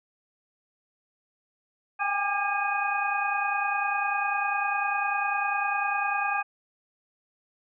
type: tone cluster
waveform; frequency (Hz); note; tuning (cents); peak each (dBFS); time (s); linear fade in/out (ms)
sine; 793 / 823 / 1196 / 1620 / 2494; G5 / G#5 / D6 / G#6 / D#7; +20 / -16 / +31 / -43 / +3; -31; 1.99-6.43; 20
effects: none